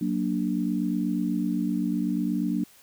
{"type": "chord", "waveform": "sine", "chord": "Gb augmented", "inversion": "none", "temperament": "equal", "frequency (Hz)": [185, 233.1, 293.7], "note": ["Gb3", "Bb3", "D4"], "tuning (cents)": [0, 0, 0], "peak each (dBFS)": -28, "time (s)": [0.01, 2.64], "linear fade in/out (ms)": 5, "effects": ["white hiss -55 dBFS RMS until 2.82 s"]}